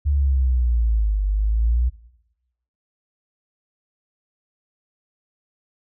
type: exponential two-way sweep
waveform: sine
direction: down then up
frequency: 73.42 to 49.03 to 62 Hz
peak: -16 dBFS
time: 0.05-1.9 s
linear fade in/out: 20 ms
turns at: 1.27 s
effects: noise-tail reverb RT60 0.9 s tail -18 dB re dry